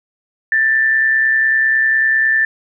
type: tone with amplitude modulation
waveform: sine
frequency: 1772 Hz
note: A6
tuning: 12 cents sharp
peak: -9 dBFS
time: 0.52-2.45 s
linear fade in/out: 2 ms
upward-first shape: sine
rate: 130 Hz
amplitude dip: 40%
effects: none